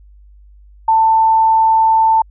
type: tone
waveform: sine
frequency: 890 Hz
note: A5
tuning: 20 cents sharp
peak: -8 dBFS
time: 0.88-2.22 s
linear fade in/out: 5 ms
effects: added 50 Hz sine -40 dBFS peak until 2.3 s